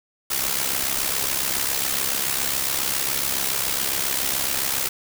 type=noise with amplitude modulation; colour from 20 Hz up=white; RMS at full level=-21 dBFS; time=0.3-4.89 s; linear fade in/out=10 ms; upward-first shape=sine; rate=67.2 Hz; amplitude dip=65%; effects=none